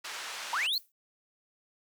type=band-pass noise; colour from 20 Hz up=pink; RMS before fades=-40 dBFS; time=0.04-0.67 s; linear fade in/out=10 ms; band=1100 to 6700 Hz; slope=12 dB/octave
type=linear sweep; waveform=triangle; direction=up; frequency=838 to 4452 Hz; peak=-26 dBFS; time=0.53-0.78 s; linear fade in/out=2 ms
type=noise with exponential decay; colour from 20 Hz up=violet; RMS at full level=-39 dBFS; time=0.73-0.92 s; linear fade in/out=2 ms; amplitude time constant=41 ms
effects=none